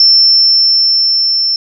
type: tone with level ramp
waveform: sine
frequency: 5360 Hz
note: E8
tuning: 28 cents sharp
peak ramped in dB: -3 to -10 dBFS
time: 0-1.56 s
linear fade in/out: 2 ms
effects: none